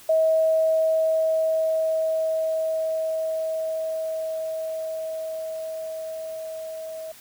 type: tone with level ramp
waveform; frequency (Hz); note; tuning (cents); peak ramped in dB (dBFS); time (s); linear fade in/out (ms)
sine; 640; D#5; +49; -16 to -32; 0.09-7.12; 5
effects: white hiss -48 dBFS RMS until 7.2 s